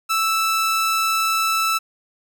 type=tone; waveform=sawtooth; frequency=1318.5 Hz; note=E6; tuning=in tune; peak=-14 dBFS; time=0.09-1.79 s; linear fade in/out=20 ms; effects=none